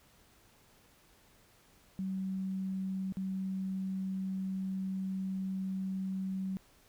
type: tone with dropouts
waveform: sine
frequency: 190.2 Hz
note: F#3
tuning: 48 cents sharp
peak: -33 dBFS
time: 1.99-6.57 s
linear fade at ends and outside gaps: 0 ms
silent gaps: 3.123-3.17 s
effects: pink hiss -64 dBFS RMS until 6.88 s